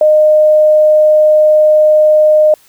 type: tone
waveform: sine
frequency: 613 Hz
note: D#5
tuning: 26 cents flat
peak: -4 dBFS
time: 0.01-2.54 s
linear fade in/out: 2 ms
effects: white hiss -47 dBFS RMS until 2.68 s